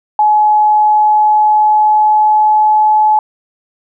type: tone with pitch glide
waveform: sine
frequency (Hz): 848 to 855.9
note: G#5 to A5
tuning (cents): +36 to -48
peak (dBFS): -6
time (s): 0.19-3.19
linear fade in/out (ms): 2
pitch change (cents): +16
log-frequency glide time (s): 0.55-2.96
effects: none